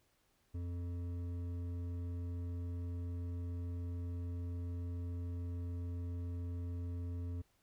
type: tone with hard clipping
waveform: sine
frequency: 87.31 Hz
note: F2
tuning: in tune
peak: -40 dBFS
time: 0.54-7.42 s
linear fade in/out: 10 ms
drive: 9 dB
effects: pink hiss -75 dBFS RMS until 7.62 s